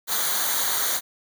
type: noise with comb filter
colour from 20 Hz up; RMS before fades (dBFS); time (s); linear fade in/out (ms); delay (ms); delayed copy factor
white; -24; 0.07-1.01; 50; 0.38; -0.75
effects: none